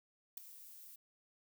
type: noise with ADSR envelope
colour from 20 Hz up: violet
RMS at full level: -39 dBFS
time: 0.37-0.96 s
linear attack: 7 ms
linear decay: 4 ms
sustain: -16 dB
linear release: 7 ms
effects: none